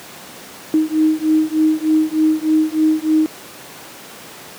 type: beating tone pair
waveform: sine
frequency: 311.1 / 314.4 Hz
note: D#4 / D#4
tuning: 0 / +18 cents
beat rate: 3.3 Hz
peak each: -15 dBFS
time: 0.74-3.26 s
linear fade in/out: 0 ms
effects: pink hiss -36 dBFS RMS until 4.58 s + high-pass 200 Hz 12 dB/octave